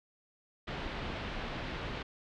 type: low-pass noise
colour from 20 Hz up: pink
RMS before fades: -39 dBFS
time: 0.67-2.03 s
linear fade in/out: 10 ms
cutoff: 3700 Hz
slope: 24 dB/octave
effects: none